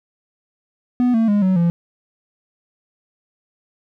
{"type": "tone with pitch steps", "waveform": "triangle", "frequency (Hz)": [247.2, 225.4, 205.5, 187.34, 170.8], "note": ["B3", "A3", "G#3", "F#3", "F3"], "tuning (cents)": [2, 42, -18, 22, -38], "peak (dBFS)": -11, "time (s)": [1, 1.7], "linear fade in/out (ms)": 0, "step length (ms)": 140, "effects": []}